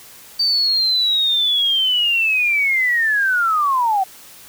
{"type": "linear sweep", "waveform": "sine", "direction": "down", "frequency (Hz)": [4622, 740], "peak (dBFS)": -14, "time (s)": [0.39, 4.04], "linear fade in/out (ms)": 10, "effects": ["white hiss -42 dBFS RMS until 4.48 s"]}